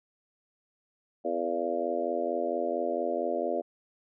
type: harmonic tone with a mistuned harmonic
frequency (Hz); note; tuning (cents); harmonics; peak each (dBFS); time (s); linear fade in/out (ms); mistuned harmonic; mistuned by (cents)
84.4; E2; +41; 3 / 4 / 5 / 6 / 7 / 8; -38 / -35 / -35 / -35 / -32 / -34; 1.24-3.62; 20; 8; +28
effects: none